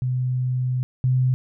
sine tone pair in turn, 126.9 / 128.15 Hz, B2 / C3, +47 / -36 cents, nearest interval unison, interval 17 cents, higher second, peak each -20 / -16 dBFS, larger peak second, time 0.02-0.83 / 1.04-1.34 s, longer first, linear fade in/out 0 ms, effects none

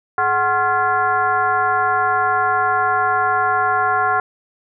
sine tone with frequency modulation, 1065 Hz, C6, 30 cents sharp, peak -14 dBFS, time 0.18-4.2 s, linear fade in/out 2 ms, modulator 321 Hz, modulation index 1.5, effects none

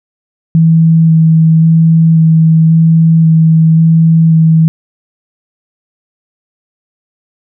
sine tone with vibrato, 162 Hz, E3, 30 cents flat, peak -3 dBFS, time 0.55-4.68 s, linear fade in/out 0 ms, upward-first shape square, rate 0.93 Hz, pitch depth 10 cents each way, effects none

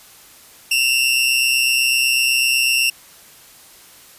sawtooth tone pair together, 2666 / 2794 Hz, E7 / F7, +19 / 0 cents, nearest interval minor second, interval 81 cents, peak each -14 dBFS, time 0.71-2.9 s, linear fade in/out 5 ms, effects white hiss -45 dBFS RMS until 4.18 s + resampled to 32000 Hz

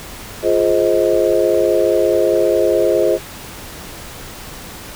sine chord, F minor seventh, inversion none, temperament just, 349.2 / 419.1 / 523.8 / 628.6 Hz, F4 / Ab4 / C5 / Eb5, 0 / +16 / +2 / +18 cents, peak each -17 dBFS, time 0.42-3.19 s, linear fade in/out 50 ms, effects pink hiss -33 dBFS RMS until 4.95 s

